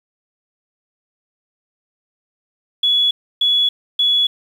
sine tone bursts, 3390 Hz, G#7, 35 cents sharp, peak -12 dBFS, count 3, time 2.83-4.27 s, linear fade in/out 5 ms, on 280 ms, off 300 ms, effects 7-bit

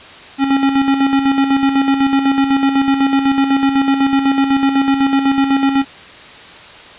square tone with tremolo, 273.2 Hz, C#4, 25 cents flat, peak -10 dBFS, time 0.38-5.85 s, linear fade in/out 50 ms, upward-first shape square, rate 8 Hz, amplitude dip 50%, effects white hiss -36 dBFS RMS until 6.98 s + resampled to 8000 Hz

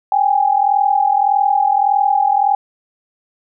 sine tone pair together, 788.9 / 830.6 Hz, G5 / G#5, +11 / 0 cents, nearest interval minor second, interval 89 cents, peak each -14 dBFS, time 0.12-2.55 s, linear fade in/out 2 ms, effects none

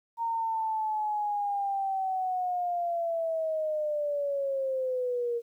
sine linear sweep, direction down, 927 to 466.2 Hz, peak -27 dBFS, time 0.17-5.42 s, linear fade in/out 50 ms, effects 11-bit

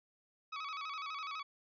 sawtooth tone with vibrato, 1200 Hz, D6, 37 cents sharp, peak -36 dBFS, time 0.52-1.43 s, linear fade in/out 10 ms, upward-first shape square, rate 12 Hz, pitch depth 100 cents each way, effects resampled to 11025 Hz

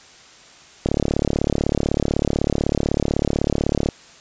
click train, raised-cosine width 2 ms, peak -5 dBFS, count 110, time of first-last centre 0.86-3.888 s, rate 36 Hz, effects white hiss -46 dBFS RMS until 4.2 s + resampled to 16000 Hz

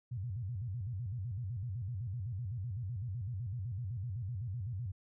sine tone with vibrato, 107.7 Hz, A2, 37 cents flat, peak -36 dBFS, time 0.11-4.92 s, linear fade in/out 10 ms, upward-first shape square, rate 7.9 Hz, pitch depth 230 cents each way, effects none

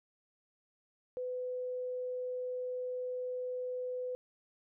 sine tone, 502 Hz, B4, 28 cents sharp, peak -35 dBFS, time 1.17-4.15 s, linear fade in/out 0 ms, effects none

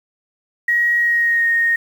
sine tone with pitch glide, 1898 to 1856.8 Hz, A#6 to A#6, +31 to -7 cents, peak -13 dBFS, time 0.68-1.76 s, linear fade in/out 5 ms, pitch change -38 cents, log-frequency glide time 0.97-1.47 s, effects 7-bit

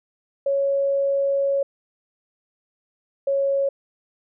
sine tone pair in turn, 554.4 / 552.1 Hz, C#5 / C#5, 0 / -7 cents, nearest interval unison, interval 7 cents, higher first, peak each -18 dBFS, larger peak neither, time 0.46-1.63 / 3.27-3.69 s, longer first, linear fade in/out 5 ms, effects none

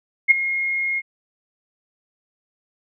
sine tone with ADSR envelope, 2147 Hz, C7, 44 cents sharp, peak -6 dBFS, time 0.28-1.02 s, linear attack 29 ms, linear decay 13 ms, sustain -14 dB, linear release 41 ms, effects none

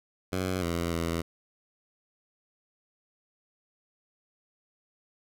10% pulse tone with pitch steps, 92.7 / 85 / 83.5 Hz, F#2 / F2 / E2, +4 / -46 / +23 cents, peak -20 dBFS, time 0.32-1.22 s, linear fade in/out 10 ms, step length 300 ms, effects none

